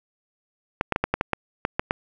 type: clicks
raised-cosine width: 0.5 ms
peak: -6 dBFS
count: 10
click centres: 0.811 / 0.923 / 0.961 / 1.04 / 1.14 / 1.211 / 1.333 / 1.651 / 1.795 / 1.909 s
effects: none